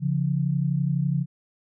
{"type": "tone pair together", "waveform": "sine", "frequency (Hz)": [140.2, 172.2], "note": ["C#3", "F3"], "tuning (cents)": [20, -24], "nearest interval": "major third", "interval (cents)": 356, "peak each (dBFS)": [-23, -25], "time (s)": [0, 1.26], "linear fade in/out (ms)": 50, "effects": []}